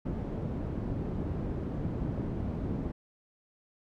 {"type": "low-pass noise", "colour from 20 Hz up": "white", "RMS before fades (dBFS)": -34, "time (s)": [0.05, 2.92], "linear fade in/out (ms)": 10, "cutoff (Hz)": 240, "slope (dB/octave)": 12, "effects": []}